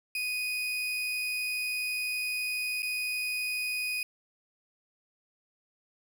35% pulse tone with dropouts, 2489 Hz, D#7, in tune, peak -28 dBFS, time 0.15-4.03 s, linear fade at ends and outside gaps 2 ms, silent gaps 2.822-2.829 s, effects none

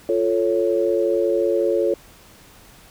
sine chord, F augmented, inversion none, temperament equal, 349.2 / 440 / 554.4 Hz, F4 / A4 / C#5, 0 / 0 / 0 cents, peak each -21 dBFS, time 0.09-1.94 s, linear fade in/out 2 ms, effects pink hiss -48 dBFS RMS until 2.9 s

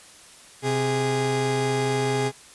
30% pulse tone pair together, 129.68 / 413.6 Hz, C3 / G#4, -15 / -7 cents, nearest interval octave + minor sixth, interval 2008 cents, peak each -23 / -21 dBFS, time 0.62-2.32 s, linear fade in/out 50 ms, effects white hiss -48 dBFS RMS until 2.54 s + resampled to 24000 Hz

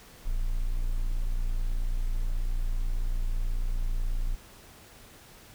triangle tone, 29.14 Hz, A#0, in tune, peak -23 dBFS, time 0.25-4.36 s, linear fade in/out 20 ms, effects pink hiss -52 dBFS RMS until 5.54 s

